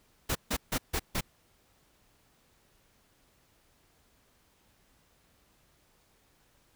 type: noise bursts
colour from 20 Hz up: pink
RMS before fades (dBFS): -30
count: 5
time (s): 0.29-1.21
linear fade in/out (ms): 10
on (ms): 64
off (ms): 150
effects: pink hiss -67 dBFS RMS until 6.75 s

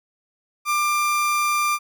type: tone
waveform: 30% pulse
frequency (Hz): 1190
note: D6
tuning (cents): +22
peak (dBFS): -16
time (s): 0.65-1.79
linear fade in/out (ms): 50
effects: none

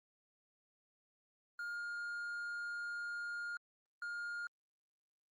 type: tone bursts at uneven times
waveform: triangle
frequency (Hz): 1416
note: F6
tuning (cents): +23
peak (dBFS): -38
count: 2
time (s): 1.59-3.57 / 4.02-4.47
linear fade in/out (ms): 2
effects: Opus 32 kbps

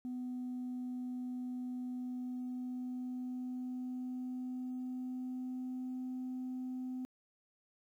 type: tone with pitch glide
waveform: sine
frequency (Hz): 250 to 255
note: B3 to C4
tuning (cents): +21 to -44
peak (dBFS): -36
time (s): 0.05-7.05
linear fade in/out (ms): 0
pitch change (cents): +35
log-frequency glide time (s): 1.98-5.98
effects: tanh soft clip ceiling -36 dBFS + 12-bit

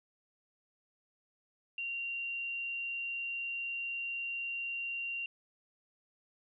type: tone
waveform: sine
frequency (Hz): 2764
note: F7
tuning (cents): -19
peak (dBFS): -35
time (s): 1.78-5.26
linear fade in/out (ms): 2
effects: none

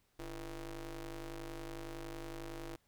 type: ring-modulated tone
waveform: sawtooth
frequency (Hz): 155.56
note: D#3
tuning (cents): 0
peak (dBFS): -36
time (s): 0.19-2.76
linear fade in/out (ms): 5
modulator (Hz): 181
effects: pink hiss -75 dBFS RMS until 2.87 s

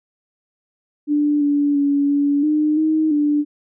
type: tone with pitch steps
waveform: sine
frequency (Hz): 294.4 / 288.4 / 283.7 / 285.8 / 303.4 / 313.4 / 294.5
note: D4 / D4 / C#4 / D4 / D#4 / D#4 / D4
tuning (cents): +4 / -31 / +40 / -47 / -44 / +13 / +5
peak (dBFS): -14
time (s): 1.07-3.45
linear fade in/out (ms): 50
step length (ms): 340
effects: none

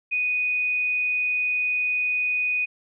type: tone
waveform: sine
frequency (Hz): 2484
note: D#7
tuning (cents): -3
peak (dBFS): -21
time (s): 0.11-2.66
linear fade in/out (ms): 20
effects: none

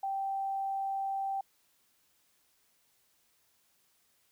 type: tone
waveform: sine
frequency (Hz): 781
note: G5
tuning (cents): -7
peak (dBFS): -31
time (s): 0.03-1.41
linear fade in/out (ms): 5
effects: white hiss -71 dBFS RMS until 4.31 s

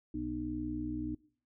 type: harmonic tone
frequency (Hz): 61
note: B1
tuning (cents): -21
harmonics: 1 / 2 / 4 / 5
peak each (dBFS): -44 / -46 / -41 / -36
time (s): 0.14-1.15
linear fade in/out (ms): 5
effects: noise-tail reverb RT60 0.5 s tail -21 dB re dry

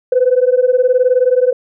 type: beating tone pair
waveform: sine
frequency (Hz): 494.6 / 513.6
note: B4 / C5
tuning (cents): +3 / -32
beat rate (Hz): 19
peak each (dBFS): -11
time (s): 0.12-1.53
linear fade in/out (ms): 5
effects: tanh soft clip ceiling -3 dBFS

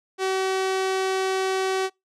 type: tone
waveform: sawtooth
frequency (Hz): 380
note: F#4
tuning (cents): +46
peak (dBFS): -18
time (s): 0.18-1.9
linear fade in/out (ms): 50
effects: noise-tail reverb RT60 0.2 s tail -26 dB re dry + low-pass 8000 Hz 12 dB/octave

